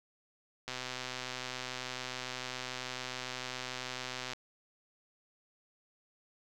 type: click train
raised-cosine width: 0.2 ms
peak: -21 dBFS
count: 465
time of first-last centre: 0.68-4.334 s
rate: 127 Hz
effects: none